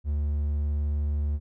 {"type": "tone", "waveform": "triangle", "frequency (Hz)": 73.42, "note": "D2", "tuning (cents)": 0, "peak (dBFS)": -22, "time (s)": [0.04, 1.4], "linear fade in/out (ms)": 50, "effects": []}